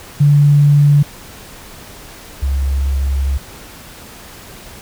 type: tone pair in turn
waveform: sine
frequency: 144.9 / 68.23 Hz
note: D3 / C#2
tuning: -23 / -27 cents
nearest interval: octave + minor second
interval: 1304 cents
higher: first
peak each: -6 / -13 dBFS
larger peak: first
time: 0.2-1.03 / 2.42-3.38 s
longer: second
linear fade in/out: 10 ms
effects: pink hiss -36 dBFS RMS until 4.81 s